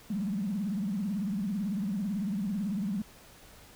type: tone with vibrato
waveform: triangle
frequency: 199.7 Hz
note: G3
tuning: 32 cents sharp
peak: -25 dBFS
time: 0.1-3.02 s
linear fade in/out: 5 ms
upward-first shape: triangle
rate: 18 Hz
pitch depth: 230 cents each way
effects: tanh soft clip ceiling -27 dBFS + pink hiss -54 dBFS RMS until 3.75 s